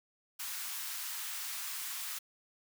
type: high-pass noise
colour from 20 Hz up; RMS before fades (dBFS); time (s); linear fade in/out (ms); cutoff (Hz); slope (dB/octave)
white; -40; 0.39-2.19; 10; 950; 24
effects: none